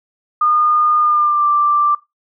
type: tone with pitch glide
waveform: sine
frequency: 1219 to 1177.5 Hz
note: D#6 to D6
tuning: -36 to +4 cents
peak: -11 dBFS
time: 0.41-1.95 s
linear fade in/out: 5 ms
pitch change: -60 cents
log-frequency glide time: 0.99-1.47 s
effects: noise-tail reverb RT60 0.2 s tail -18 dB re dry